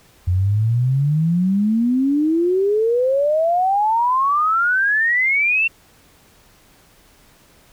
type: exponential sweep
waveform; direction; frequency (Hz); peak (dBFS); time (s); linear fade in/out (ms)
sine; up; 87.31 to 2732; -14; 0.27-5.68; 10
effects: pink hiss -52 dBFS RMS until 7.72 s